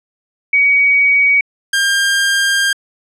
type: tone pair in turn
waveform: sine / sawtooth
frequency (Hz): 2257 / 1601.5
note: C#7 / G6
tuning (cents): +31 / +37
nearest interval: tritone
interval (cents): 594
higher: first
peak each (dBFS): -8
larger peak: neither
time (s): 0.53-1.41 / 1.73-2.73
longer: second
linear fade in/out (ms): 5
effects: low-pass 11000 Hz 12 dB/octave